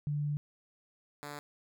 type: tone pair in turn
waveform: sine / 5% pulse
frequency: 146.83 / 145.9 Hz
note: D3 / D3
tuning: 0 / -11 cents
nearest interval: unison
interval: 11 cents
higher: first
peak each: -30 / -30 dBFS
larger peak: neither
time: 0.07-0.37 / 1.23-1.39 s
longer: first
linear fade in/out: 0 ms
effects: none